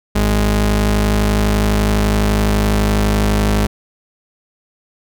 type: tone pair together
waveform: sawtooth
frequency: 51.91 / 103.83 Hz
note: G#1 / G#2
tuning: 0 / 0 cents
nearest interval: octave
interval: 1200 cents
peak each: -10 dBFS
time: 0.15-3.67 s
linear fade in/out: 10 ms
effects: none